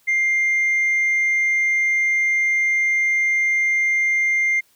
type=tone; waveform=sine; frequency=2100 Hz; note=C7; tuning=6 cents sharp; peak=-14 dBFS; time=0.07-4.61 s; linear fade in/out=20 ms; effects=tanh soft clip ceiling -14 dBFS + white hiss -59 dBFS RMS until 4.75 s